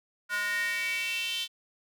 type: tone with high-pass filter sweep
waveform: square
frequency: 206.3 Hz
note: G#3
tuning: 11 cents flat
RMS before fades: -31 dBFS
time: 0.29-1.48 s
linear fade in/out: 50 ms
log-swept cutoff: 1500 to 3300 Hz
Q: 6
effects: none